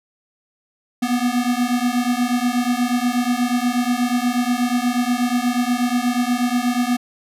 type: beating tone pair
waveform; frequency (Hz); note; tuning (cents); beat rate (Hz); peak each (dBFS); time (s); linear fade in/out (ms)
square; 240.8 / 249.1; B3 / B3; -44 / +15; 8.3; -21; 1.02-6.97; 10
effects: resampled to 32000 Hz